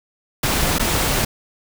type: noise with dropouts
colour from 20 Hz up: pink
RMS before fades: -19 dBFS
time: 0.43-1.25 s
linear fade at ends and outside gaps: 5 ms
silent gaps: 0.785-0.795 s
effects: none